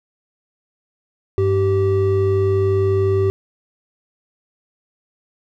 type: tone pair together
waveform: triangle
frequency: 98.6 / 387.2 Hz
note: G2 / G4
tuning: +11 / -21 cents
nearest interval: 2 octaves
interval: 2368 cents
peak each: -16 / -14 dBFS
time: 1.38-3.3 s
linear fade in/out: 0 ms
effects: none